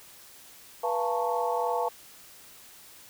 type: tone cluster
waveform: sine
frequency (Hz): 487.6 / 688 / 863 / 906 / 1106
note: B4 / F5 / A5 / A#5 / C#6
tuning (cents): -22 / -26 / -34 / -50 / -4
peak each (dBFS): -30 / -31 / -32 / -32 / -36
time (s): 0.83-1.89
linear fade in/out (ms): 10
effects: white hiss -51 dBFS RMS until 3.09 s